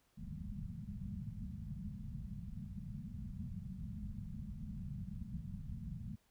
white low-pass noise, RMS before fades -45 dBFS, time 0.17-6.16 s, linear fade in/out 20 ms, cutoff 220 Hz, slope 96 dB/octave, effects pink hiss -75 dBFS RMS until 6.3 s

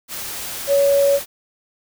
sine tone in noise, 561 Hz, C#5, 21 cents sharp, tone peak -12 dBFS, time 0.67-1.2 s, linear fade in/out 50 ms, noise white, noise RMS -29 dBFS, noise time 0.08-1.26 s, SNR +14 dB, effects none

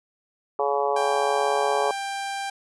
harmonic tone, 141.2 Hz, C#3, 32 cents sharp, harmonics 3 / 4 / 5 / 6 / 7 / 8, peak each -26 / -27 / -28 / -27 / -31 / -31 dBFS, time 0.59-1.91 s, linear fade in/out 2 ms
sawtooth tone, 791 Hz, G5, 15 cents sharp, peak -24 dBFS, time 0.96-2.5 s, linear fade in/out 5 ms
effects resampled to 24000 Hz

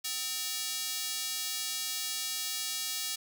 square tone with high-pass filter, 257 Hz, C4, 31 cents flat, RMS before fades -35 dBFS, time 0.04-3.16 s, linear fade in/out 10 ms, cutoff 4300 Hz, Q 0.98, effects none

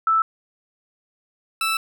sine / 20% pulse tone pair in turn, 1318.5 / 1318.5 Hz, E6 / E6, 0 / 0 cents, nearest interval unison, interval 0 cents, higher neither, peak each -15 / -15 dBFS, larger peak neither, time 0.07-0.22 / 1.61-1.77 s, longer second, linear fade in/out 2 ms, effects none

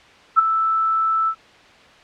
sine tone with ADSR envelope, 1318.5 Hz, E6, in tune, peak -6 dBFS, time 0.36-1.35 s, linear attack 29 ms, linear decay 12 ms, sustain -10 dB, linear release 69 ms, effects white hiss -47 dBFS RMS until 2.03 s + low-pass 3000 Hz 12 dB/octave

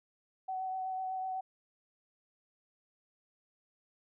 sine tone with vibrato, 753 Hz, F#5, 30 cents sharp, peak -34 dBFS, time 0.48-1.41 s, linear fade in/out 10 ms, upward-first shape triangle, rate 8 Hz, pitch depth 18 cents each way, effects none

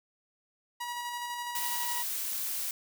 sawtooth tone with tremolo, 963 Hz, B5, 44 cents flat, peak -30 dBFS, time 0.8-2.03 s, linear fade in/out 10 ms, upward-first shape square, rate 12 Hz, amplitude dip 25%
blue noise, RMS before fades -34 dBFS, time 1.55-2.71 s, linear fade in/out 2 ms
effects none

